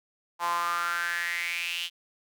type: tone with high-pass filter sweep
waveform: sawtooth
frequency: 172.2 Hz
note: F3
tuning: 24 cents flat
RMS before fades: -30 dBFS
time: 0.39-1.9 s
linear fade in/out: 50 ms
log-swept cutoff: 930 to 3100 Hz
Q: 6.6
effects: none